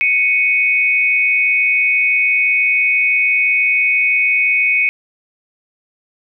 sine tone pair together, 2217 / 2506 Hz, C#7 / D#7, 0 / +12 cents, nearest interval major second, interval 212 cents, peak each -14 dBFS, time 0.01-4.89 s, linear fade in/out 0 ms, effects none

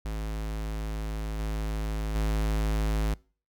square tone with level steps, 53.3 Hz, G#1, 46 cents sharp, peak -31 / -29 / -25 dBFS, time 0.05-3.14 s, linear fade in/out 5 ms, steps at 1.39 / 2.15 s, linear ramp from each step 5 ms, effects noise-tail reverb RT60 0.4 s tail -24 dB re dry

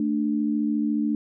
sine tone pair together, 221.4 / 295.6 Hz, A3 / D4, +11 / +11 cents, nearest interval perfect fourth, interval 500 cents, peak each -24 dBFS, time 0-1.15 s, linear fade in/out 2 ms, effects none

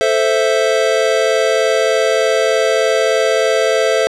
square chord, A minor, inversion none, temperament equal, 440 / 523.3 / 659.3 Hz, A4 / C5 / E5, 0 / 0 / 0 cents, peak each -17 dBFS, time 0.01-4.07 s, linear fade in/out 0 ms, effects low-pass 7000 Hz 12 dB/octave

